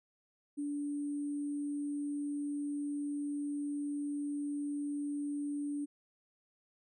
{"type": "tone with sample-and-hold", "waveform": "sine", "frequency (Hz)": 289.4, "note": "D4", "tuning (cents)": -25, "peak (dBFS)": -34, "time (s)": [0.57, 5.86], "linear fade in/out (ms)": 20, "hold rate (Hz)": 8820, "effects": ["resampled to 32000 Hz"]}